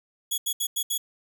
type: tone bursts at uneven times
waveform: 10% pulse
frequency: 3367 Hz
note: G#7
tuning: 23 cents sharp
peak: -17 dBFS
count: 5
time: 0.31-0.38 / 0.46-0.53 / 0.6-0.67 / 0.76-0.83 / 0.9-0.98 s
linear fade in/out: 10 ms
effects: none